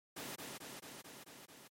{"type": "noise with echo", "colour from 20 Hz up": "pink", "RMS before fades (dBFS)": -45, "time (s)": [0.16, 0.36], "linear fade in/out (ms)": 10, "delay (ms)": 220, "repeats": 6, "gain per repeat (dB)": -2, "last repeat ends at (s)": 1.68, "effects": ["high-pass 150 Hz 12 dB/octave", "MP3 64 kbps"]}